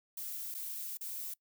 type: noise with dropouts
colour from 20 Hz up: violet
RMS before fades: -41 dBFS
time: 0.17-1.34 s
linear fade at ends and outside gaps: 5 ms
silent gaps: 0.543-0.547 / 0.972-1.009 s
effects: noise-tail reverb RT60 0.1 s tail -23 dB re dry